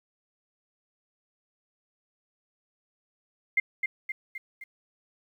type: tone with echo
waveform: sine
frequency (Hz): 2102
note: C7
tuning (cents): +7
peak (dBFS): -19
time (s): 3.57-3.6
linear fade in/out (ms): 5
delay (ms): 260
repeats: 4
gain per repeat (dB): -5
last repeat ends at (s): 4.64
effects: 10-bit